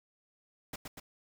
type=noise with echo; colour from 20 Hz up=pink; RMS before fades=-41 dBFS; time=0.73-0.76 s; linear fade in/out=5 ms; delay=120 ms; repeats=2; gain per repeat=-3 dB; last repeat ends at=1 s; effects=none